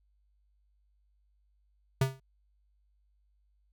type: tone with exponential decay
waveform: square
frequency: 133 Hz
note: C3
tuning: 29 cents sharp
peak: -22 dBFS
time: 2.01-2.2 s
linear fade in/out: 5 ms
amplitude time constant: 41 ms
effects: added 50 Hz sine -67 dBFS peak until 3.72 s